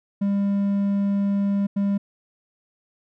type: tone bursts at uneven times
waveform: triangle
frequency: 200 Hz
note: G3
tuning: 35 cents sharp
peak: -17 dBFS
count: 2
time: 0.21-1.67 / 1.76-1.98 s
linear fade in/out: 10 ms
effects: none